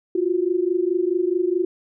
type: tone pair together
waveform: sine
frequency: 345.3 / 370 Hz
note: F4 / F#4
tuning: -20 / 0 cents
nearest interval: minor second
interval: 120 cents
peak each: -21 / -21 dBFS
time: 0.15-1.65 s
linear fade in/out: 5 ms
effects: none